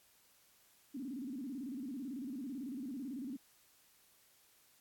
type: tone with vibrato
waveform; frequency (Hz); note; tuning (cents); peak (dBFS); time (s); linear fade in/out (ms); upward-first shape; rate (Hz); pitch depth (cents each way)
sine; 261.6; C4; 0; -40; 0.94-3.37; 10; square; 18; 150
effects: white hiss -68 dBFS RMS until 4.8 s + AAC 64 kbps